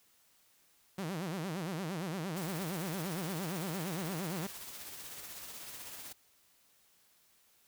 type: tone with vibrato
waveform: sawtooth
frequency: 174.61 Hz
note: F3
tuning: in tune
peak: -32 dBFS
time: 0.98-4.47 s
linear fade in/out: 5 ms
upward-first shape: sine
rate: 8.7 Hz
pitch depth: 230 cents each way
type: noise with tremolo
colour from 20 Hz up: white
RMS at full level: -45 dBFS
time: 2.36-6.13 s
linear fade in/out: 10 ms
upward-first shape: triangle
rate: 16 Hz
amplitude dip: 40%
effects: white hiss -68 dBFS RMS until 7.67 s